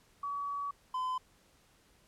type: tone pair in turn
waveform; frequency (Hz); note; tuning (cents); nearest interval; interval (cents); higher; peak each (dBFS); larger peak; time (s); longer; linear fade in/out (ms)
sine / triangle; 1136 / 1019.7; C#6 / C6; +42 / -45; major second; 187; first; -34 / -30; second; 0.23-0.71 / 0.94-1.18; first; 5
effects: pink hiss -66 dBFS RMS until 2.07 s + low-pass 12000 Hz 12 dB/octave